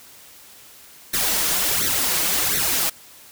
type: noise with flanger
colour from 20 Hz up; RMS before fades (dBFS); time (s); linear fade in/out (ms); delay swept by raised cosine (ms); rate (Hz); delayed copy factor
white; -21; 1.13-2.9; 10; 0.5 to 6.4; 1.4; +0.85
effects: white hiss -46 dBFS RMS until 3.31 s